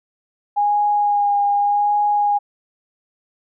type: tone with vibrato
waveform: sine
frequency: 820 Hz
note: G#5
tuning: 22 cents flat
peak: -14 dBFS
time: 0.56-2.39 s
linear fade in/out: 20 ms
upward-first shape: sine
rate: 0.85 Hz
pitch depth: 17 cents each way
effects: none